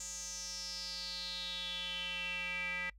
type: tone with band-pass filter sweep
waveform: square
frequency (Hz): 179.6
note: F3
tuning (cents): +49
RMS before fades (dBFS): -41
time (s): 0-2.9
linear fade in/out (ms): 5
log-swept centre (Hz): 7000 to 2100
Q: 6.5
effects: noise-tail reverb RT60 0.1 s tail -25 dB re dry + added 50 Hz sine -56 dBFS peak until 2.98 s